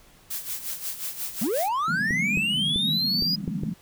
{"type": "noise with tremolo", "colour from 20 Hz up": "blue", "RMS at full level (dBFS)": -30, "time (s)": [0.3, 1.69], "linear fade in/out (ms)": 10, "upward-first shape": "sine", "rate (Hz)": 5.6, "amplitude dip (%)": 70}
{"type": "linear sweep", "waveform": "triangle", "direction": "up", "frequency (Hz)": [174.7, 4978], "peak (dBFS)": -21, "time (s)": [1.41, 3.36], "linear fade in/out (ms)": 10}
{"type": "band-pass noise", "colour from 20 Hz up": "white", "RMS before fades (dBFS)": -31, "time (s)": [1.88, 3.74], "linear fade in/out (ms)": 2, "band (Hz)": [150, 230], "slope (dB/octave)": 48}
{"type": "clicks", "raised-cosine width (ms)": 3, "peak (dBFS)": -17, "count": 6, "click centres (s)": [2.108, 2.373, 2.76, 3.223, 3.478, 3.635]}
{"effects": ["pink hiss -55 dBFS RMS until 3.81 s"]}